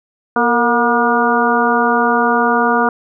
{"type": "harmonic tone with a mistuned harmonic", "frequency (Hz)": 239.5, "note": "A#3", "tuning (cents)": 47, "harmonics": [1, 2, 3, 4, 5, 6], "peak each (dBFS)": [-18, -18, -18, -18, -18, -18], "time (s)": [0.36, 2.89], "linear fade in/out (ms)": 2, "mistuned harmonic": 2, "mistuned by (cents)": -59, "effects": []}